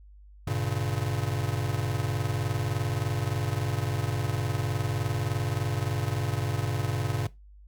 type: chord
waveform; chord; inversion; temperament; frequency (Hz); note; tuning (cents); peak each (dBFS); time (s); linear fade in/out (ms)
square; G diminished; none; just; 98 / 117.6 / 141.12; G2 / Bb2 / Db3; 0 / +16 / +31; -32; 0.47-7.27; 5
effects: noise-tail reverb RT60 0.2 s tail -18 dB re dry + added 50 Hz sine -48 dBFS peak until 7.67 s